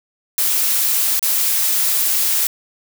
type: noise with dropouts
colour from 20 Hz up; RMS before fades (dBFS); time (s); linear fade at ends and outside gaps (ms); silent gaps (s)
blue; -17; 0.38-2.47; 1; 1.194-1.227
effects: none